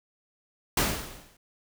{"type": "noise with exponential decay", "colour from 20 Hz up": "pink", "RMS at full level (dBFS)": -21, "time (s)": [0.77, 1.37], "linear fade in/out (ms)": 5, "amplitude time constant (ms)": 130, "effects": []}